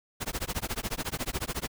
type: noise with tremolo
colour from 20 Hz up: pink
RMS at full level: -30 dBFS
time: 0.2-1.68 s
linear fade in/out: 20 ms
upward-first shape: sine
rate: 14 Hz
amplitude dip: 100%
effects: none